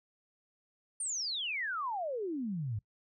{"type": "exponential sweep", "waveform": "sine", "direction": "down", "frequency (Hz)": [9300, 98], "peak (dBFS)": -33, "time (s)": [1, 2.79], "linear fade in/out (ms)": 5, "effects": ["noise-tail reverb RT60 0.1 s tail -22 dB re dry"]}